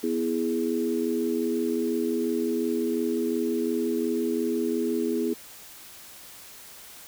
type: chord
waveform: sine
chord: E major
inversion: second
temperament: equal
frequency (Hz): 246.9 / 329.6 / 415.3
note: B3 / E4 / G#4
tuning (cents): 0 / 0 / 0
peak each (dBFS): -28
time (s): 0.03-5.34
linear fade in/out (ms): 10
effects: white hiss -46 dBFS RMS until 7.07 s